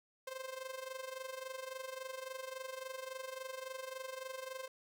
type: tone with amplitude modulation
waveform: sawtooth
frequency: 523.3 Hz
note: C5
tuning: in tune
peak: -36 dBFS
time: 0.27-4.68 s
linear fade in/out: 5 ms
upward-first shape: sine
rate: 23.6 Hz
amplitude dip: 75%
effects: none